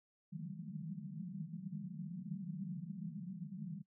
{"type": "band-pass noise", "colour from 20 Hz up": "pink", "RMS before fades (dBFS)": -45, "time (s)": [0.32, 3.83], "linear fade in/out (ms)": 20, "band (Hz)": [150, 210], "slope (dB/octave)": 96, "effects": ["noise-tail reverb RT60 0.1 s tail -22 dB re dry"]}